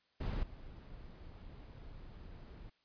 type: noise with level steps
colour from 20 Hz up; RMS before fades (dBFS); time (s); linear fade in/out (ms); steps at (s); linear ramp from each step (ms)
brown; -37 / -51; 0.2-2.7; 10; 0.43; 2
effects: white hiss -75 dBFS RMS until 2.84 s + resampled to 11025 Hz